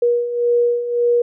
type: beating tone pair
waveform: sine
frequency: 477.4 / 479.2 Hz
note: A#4 / A#4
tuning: +41 / +48 cents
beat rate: 1.8 Hz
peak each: -21 / -15 dBFS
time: 0.02-1.22 s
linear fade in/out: 5 ms
effects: none